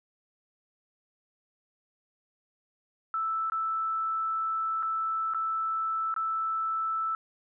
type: tone with dropouts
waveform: sine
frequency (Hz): 1318.5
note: E6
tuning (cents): 0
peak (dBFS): -27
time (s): 3.14-7.15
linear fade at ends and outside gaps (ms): 1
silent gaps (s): 3.499-3.52 / 4.826-4.83 / 5.337-5.346 / 6.141-6.163
effects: none